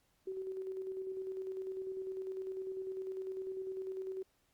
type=tone with tremolo; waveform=sine; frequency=379.4 Hz; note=F#4; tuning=43 cents sharp; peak=-37 dBFS; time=0.27-4.23 s; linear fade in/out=5 ms; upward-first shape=square; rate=10 Hz; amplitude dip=35%; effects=pink hiss -75 dBFS RMS until 4.53 s + Opus 48 kbps